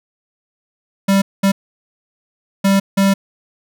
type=tone bursts at uneven times; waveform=square; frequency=196 Hz; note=G3; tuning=in tune; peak=-11 dBFS; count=4; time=1.08-1.22 / 1.43-1.52 / 2.64-2.8 / 2.97-3.14 s; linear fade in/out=10 ms; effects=none